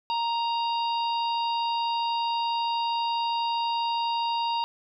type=harmonic tone with a mistuned harmonic; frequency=932.3 Hz; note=A#5; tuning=in tune; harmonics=1 / 3 / 4 / 5; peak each=-25 / -35 / -37 / -39 dBFS; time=0.1-4.64 s; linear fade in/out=0 ms; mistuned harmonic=5; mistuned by=+28 cents; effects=none